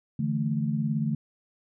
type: chord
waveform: sine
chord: D suspended second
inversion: none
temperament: equal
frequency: 146.83 / 164.81 / 220 Hz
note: D3 / E3 / A3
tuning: 0 / 0 / 0 cents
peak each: -28 / -31 / -28 dBFS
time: 0.19-1.15 s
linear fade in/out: 5 ms
effects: none